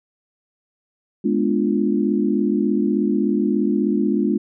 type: chord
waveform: sine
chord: G# diminished seventh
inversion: none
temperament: equal with one note detuned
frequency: 210.4 / 246.9 / 293.7 / 349.2 Hz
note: G#3 / B3 / D4 / F4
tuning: +23 / 0 / 0 / 0 cents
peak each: -20 / -23 / -22 / -23 dBFS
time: 1.24-4.38 s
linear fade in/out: 10 ms
effects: none